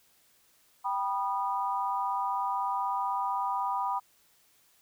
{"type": "chord", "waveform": "sine", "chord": "G augmented", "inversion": "none", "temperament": "just", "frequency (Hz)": [784, 980, 1225], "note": ["G5", "B5", "D#6"], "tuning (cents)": [0, -14, -27], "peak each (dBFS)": [-33, -30, -35], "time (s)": [0.84, 4], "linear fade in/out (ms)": 20, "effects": ["white hiss -65 dBFS RMS until 4.81 s"]}